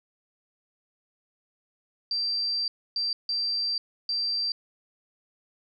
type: tone bursts at uneven times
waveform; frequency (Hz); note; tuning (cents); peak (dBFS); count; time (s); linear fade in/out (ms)
sine; 4699; D8; 0; -25; 4; 2.11-2.68 / 2.96-3.13 / 3.29-3.78 / 4.09-4.52; 2
effects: none